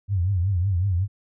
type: tone with vibrato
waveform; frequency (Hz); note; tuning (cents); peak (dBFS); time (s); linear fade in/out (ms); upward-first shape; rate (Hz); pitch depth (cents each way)
sine; 93.1; F#2; +11; -19; 0.08-1.08; 50; triangle; 5.4; 180
effects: none